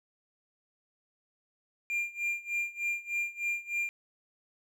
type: tone with tremolo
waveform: triangle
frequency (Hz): 2394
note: D7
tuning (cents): +33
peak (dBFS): -26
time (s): 1.9-3.89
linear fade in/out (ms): 0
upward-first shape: sine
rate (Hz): 3.3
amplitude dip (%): 90
effects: none